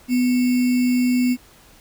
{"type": "tone with sample-and-hold", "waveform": "sine", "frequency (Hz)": 248.8, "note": "B3", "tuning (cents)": 13, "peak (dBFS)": -15, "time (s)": [0.08, 1.37], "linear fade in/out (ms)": 50, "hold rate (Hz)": 2450, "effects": ["pink hiss -50 dBFS RMS until 1.8 s"]}